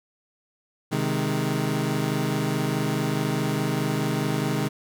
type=chord; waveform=25% pulse; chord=Ab major; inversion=first; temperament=equal; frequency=130.81 / 155.56 / 207.7 Hz; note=C3 / Eb3 / Ab3; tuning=0 / 0 / 0 cents; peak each=-24 / -23 / -25 dBFS; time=0.91-4.69 s; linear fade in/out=20 ms; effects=none

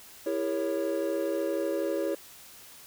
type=chord; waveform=triangle; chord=E diminished seventh; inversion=none; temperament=equal with one note detuned; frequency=329.6 / 402.1 / 466.2 / 554.4 Hz; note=E4 / G4 / Bb4 / Db5; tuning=0 / +44 / 0 / 0 cents; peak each=-30 / -31 / -35 / -29 dBFS; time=0.26-2.15 s; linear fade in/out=5 ms; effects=white hiss -50 dBFS RMS until 2.86 s

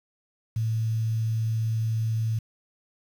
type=tone with quantisation; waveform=sine; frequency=111.8 Hz; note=A2; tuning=28 cents sharp; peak=-23 dBFS; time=0.56-2.39 s; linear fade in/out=5 ms; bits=8; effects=none

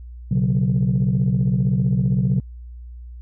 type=chord; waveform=sine; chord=B suspended second; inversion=none; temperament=just; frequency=123.47 / 138.9 / 185.21 Hz; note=B2 / C#3 / F#3; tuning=0 / +4 / +2 cents; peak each=-19 dBFS; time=0.31-2.4 s; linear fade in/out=5 ms; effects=tanh soft clip ceiling -11 dBFS + added 60 Hz sine -34 dBFS peak until 3.21 s

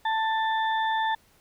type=harmonic tone; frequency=885 Hz; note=A5; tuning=10 cents sharp; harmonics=1 / 2 / 4; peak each=-24 / -30 / -36 dBFS; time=0.05-1.15 s; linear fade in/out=5 ms; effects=pink hiss -61 dBFS RMS until 1.4 s

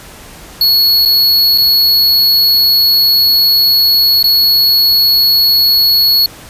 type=tone with dropouts; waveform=square; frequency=4362 Hz; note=C#8; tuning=29 cents flat; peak=-7 dBFS; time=0.61-6.26 s; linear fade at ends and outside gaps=2 ms; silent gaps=1.052-1.057 / 1.578-1.582 / 4.228-4.241 s; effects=pink hiss -34 dBFS RMS until 6.49 s + resampled to 32000 Hz

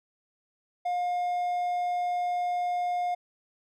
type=tone; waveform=triangle; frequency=712 Hz; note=F5; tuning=33 cents sharp; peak=-24 dBFS; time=0.85-3.15 s; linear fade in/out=10 ms; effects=none

